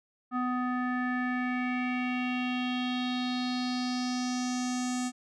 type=tone with low-pass filter sweep; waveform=square; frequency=250 Hz; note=B3; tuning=21 cents sharp; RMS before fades=-31 dBFS; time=0.31-5.12 s; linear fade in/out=50 ms; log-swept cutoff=1300 to 7800 Hz; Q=4; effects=none